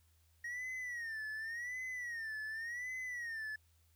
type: tone with vibrato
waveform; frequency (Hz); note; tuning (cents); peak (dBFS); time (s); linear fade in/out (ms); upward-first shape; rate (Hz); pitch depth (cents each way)
triangle; 1875; A#6; +10; -38; 0.44-3.56; 5; sine; 0.89; 140
effects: added 81 Hz sine -68 dBFS peak until 3.95 s + white hiss -75 dBFS RMS until 3.95 s